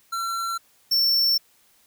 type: tone pair in turn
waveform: square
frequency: 1355 / 5420 Hz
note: E6 / E8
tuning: +47 / +47 cents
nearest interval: 2 octaves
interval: 2400 cents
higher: second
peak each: -26 / -18 dBFS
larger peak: second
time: 0.12-0.58 / 0.91-1.38 s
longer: second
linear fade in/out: 10 ms
effects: white hiss -60 dBFS RMS until 1.86 s